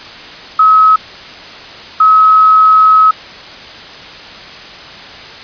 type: tone pair in turn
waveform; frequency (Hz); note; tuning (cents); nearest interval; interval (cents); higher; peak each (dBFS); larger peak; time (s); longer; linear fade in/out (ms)
sine; 1281 / 1281; E6 / E6; -50 / -50; unison; 0; neither; -3; neither; 0.59-0.96 / 2-3.11; second; 5
effects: white hiss -30 dBFS RMS until 5.43 s + resampled to 11025 Hz